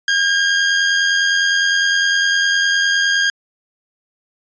sawtooth tone with amplitude modulation, 1617 Hz, G#6, 47 cents flat, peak -8 dBFS, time 0.08-3.3 s, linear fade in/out 2 ms, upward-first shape sine, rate 89.8 Hz, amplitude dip 35%, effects resampled to 16000 Hz

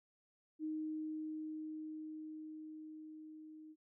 sine tone with level ramp, 311.1 Hz, D#4, in tune, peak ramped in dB -37 to -52 dBFS, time 0.59-3.76 s, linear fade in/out 50 ms, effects none

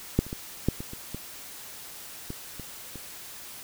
clicks, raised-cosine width 3 ms, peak -7 / -28 / -20 / -9 / -22 / -26 / -21 / -21 / -26 / -27 dBFS, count 10, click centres 0.19 / 0.266 / 0.329 / 0.686 / 0.805 / 0.934 / 1.146 / 2.304 / 2.597 / 2.957 s, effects white hiss -43 dBFS RMS until 3.63 s

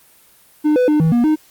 triangle tone with pitch steps, 302.2 / 500 / 301.4 / 161.4 / 238.9 / 308.7 Hz, D4 / B4 / D4 / E3 / A#3 / D#4, +50 / +21 / +45 / -36 / +43 / -14 cents, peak -9 dBFS, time 0.64-1.36 s, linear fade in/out 20 ms, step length 120 ms, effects white hiss -50 dBFS RMS until 1.5 s + Opus 32 kbps

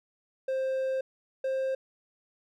triangle tone pair in turn, 527 / 529.4 Hz, C5 / C5, +12 / +20 cents, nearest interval unison, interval 8 cents, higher second, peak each -25 dBFS, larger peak neither, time 0.48-1.01 / 1.44-1.75 s, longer first, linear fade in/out 5 ms, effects none

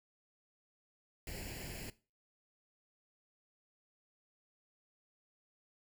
pink noise with comb filter, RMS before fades -45 dBFS, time 1.27-1.9 s, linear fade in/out 2 ms, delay 0.41 ms, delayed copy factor +0.75, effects noise-tail reverb RT60 0.3 s tail -17 dB re dry

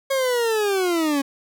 40% pulse linear sweep, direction down, 548 to 271.6 Hz, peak -18 dBFS, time 0.1-1.22 s, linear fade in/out 10 ms, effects none

